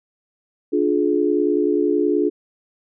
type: chord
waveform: sine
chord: D diminished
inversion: none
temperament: just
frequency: 293.7 / 352.4 / 422.9 Hz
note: D4 / F4 / Ab4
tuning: 0 / +16 / +31 cents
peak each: -20 dBFS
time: 0.72-2.3 s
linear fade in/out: 20 ms
effects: none